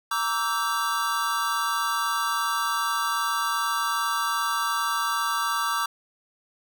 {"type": "chord", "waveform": "square", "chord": "E half-diminished seventh", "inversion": "second", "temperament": "equal with one note detuned", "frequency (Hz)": [932.3, 1155.8, 1318.5, 1568], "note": ["Bb5", "D6", "E6", "G6"], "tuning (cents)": [0, -28, 0, 0], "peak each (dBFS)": [-32, -28, -30, -32], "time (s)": [0.11, 5.86], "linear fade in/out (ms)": 5, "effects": []}